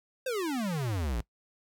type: exponential sweep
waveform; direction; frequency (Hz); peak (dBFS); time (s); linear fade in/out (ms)
square; down; 539 to 52; -30; 0.26-1.21; 5
effects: noise-tail reverb RT60 0.1 s tail -20 dB re dry